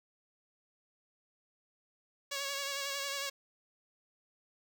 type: tone with vibrato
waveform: 5% pulse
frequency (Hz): 557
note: C#5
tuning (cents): +8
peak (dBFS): -24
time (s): 2.31-3.3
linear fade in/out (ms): 10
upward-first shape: sine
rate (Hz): 11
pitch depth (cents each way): 30
effects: none